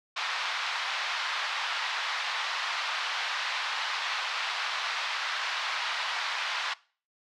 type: band-pass noise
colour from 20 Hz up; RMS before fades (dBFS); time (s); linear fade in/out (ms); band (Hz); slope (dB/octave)
pink; -32; 0.16-6.74; 10; 920 to 4500; 24
effects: noise-tail reverb RT60 0.4 s tail -21 dB re dry